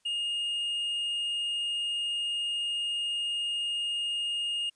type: tone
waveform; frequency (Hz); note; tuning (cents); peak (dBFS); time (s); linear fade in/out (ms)
triangle; 2843; F7; +30; -27; 0.05-4.7; 10
effects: white hiss -71 dBFS RMS until 4.75 s + resampled to 22050 Hz